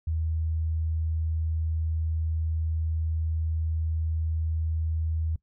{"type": "tone", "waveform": "sine", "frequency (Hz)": 80, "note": "D#2", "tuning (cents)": 49, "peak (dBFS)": -25, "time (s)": [0.07, 5.36], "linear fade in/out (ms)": 5, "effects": ["noise-tail reverb RT60 0.1 s tail -20 dB re dry"]}